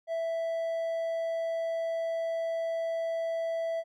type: tone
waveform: triangle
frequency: 660 Hz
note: E5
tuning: 2 cents sharp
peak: -27 dBFS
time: 0.07-3.84 s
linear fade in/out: 50 ms
effects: none